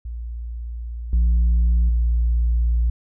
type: tone with level steps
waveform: sine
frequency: 58.27 Hz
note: A#1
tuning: in tune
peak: -27 / -11 / -14 dBFS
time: 0.05-2.9 s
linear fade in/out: 5 ms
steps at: 1.13 / 1.89 s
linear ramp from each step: 2 ms
effects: tanh soft clip ceiling -13 dBFS